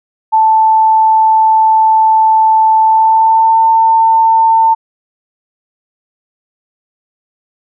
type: tone with pitch glide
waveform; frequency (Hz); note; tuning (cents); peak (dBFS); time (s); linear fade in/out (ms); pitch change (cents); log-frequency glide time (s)
sine; 880 to 898; A5 to A5; 0 to +35; -5; 0.32-4.75; 20; +35; 2.81-3.6
effects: none

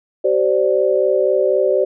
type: chord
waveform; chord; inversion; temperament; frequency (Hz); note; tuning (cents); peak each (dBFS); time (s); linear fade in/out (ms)
sine; G suspended fourth; none; equal with one note detuned; 383.3 / 523.3 / 587.3; G4 / C5 / D5; -39 / 0 / 0; -17; 0.24-1.85; 10
effects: none

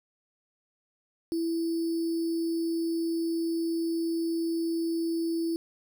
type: tone with sample-and-hold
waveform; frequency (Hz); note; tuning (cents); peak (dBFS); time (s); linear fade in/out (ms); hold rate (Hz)
sine; 331.5; E4; +10; -26; 1.32-5.56; 0; 4900
effects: none

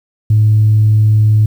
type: tone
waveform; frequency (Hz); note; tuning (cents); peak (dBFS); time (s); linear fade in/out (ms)
sine; 107.4; A2; -41; -5; 0.3-1.46; 5
effects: tanh soft clip ceiling -2 dBFS + 7-bit

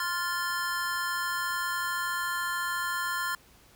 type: chord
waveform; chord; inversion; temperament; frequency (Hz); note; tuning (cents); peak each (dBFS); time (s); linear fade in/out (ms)
square; F major; second; just; 1047.7 / 1396.9 / 1746.1; C6 / F6 / A6; +2 / 0 / -14; -34; 0-3.35; 2
effects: pink hiss -58 dBFS RMS until 3.75 s

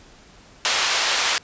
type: band-pass noise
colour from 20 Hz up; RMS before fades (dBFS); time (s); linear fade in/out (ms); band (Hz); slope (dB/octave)
white; -21; 0.65-1.38; 0; 630 to 5000; 12
effects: pink hiss -49 dBFS RMS until 1.43 s + resampled to 16000 Hz

